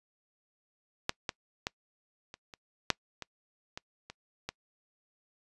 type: clicks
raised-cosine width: 0.2 ms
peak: -10 / -14 / -14 / -27 / -29 / -6 / -22 / -22 / -26 / -18 dBFS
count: 10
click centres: 1.094 / 1.292 / 1.669 / 2.341 / 2.538 / 2.903 / 3.223 / 3.775 / 4.1 / 4.49 s
effects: noise-tail reverb RT60 0.1 s tail -25 dB re dry + resampled to 24000 Hz